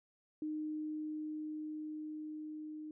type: tone with level ramp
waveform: sine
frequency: 307.1 Hz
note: D#4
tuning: 23 cents flat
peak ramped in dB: -36 to -43 dBFS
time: 0.42-2.91 s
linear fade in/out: 2 ms
effects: none